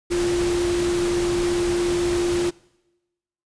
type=tone in noise; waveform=sine; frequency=349.2 Hz; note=F4; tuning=in tune; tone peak=-19 dBFS; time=0.1-2.51 s; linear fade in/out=20 ms; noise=pink; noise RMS=-29 dBFS; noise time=0.1-2.51 s; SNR=+7 dB; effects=noise-tail reverb RT60 1.0 s tail -23 dB re dry + resampled to 22050 Hz